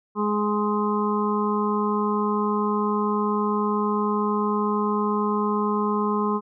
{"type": "harmonic tone", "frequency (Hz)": 208.9, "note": "G#3", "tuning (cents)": 10, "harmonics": [1, 2, 4, 5, 6], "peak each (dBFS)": [-24, -26, -34, -26, -32], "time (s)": [0.15, 6.41], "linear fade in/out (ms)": 50, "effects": []}